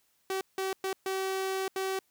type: tone bursts at uneven times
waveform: sawtooth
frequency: 382.3 Hz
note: G4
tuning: 43 cents flat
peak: -26 dBFS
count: 5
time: 0.3-0.41 / 0.58-0.73 / 0.84-0.93 / 1.06-1.68 / 1.76-1.99 s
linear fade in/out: 2 ms
effects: white hiss -71 dBFS RMS until 2.1 s